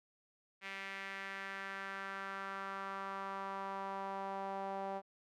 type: tone with band-pass filter sweep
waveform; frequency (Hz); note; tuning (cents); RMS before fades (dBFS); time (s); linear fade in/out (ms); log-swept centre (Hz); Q
sawtooth; 194.9; G3; -10; -43; 0.61-5.02; 50; 2200 to 730; 2.6
effects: none